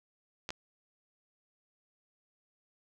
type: clicks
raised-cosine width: 0.2 ms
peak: -20 dBFS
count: 2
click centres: 0.491 / 0.505 s
effects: none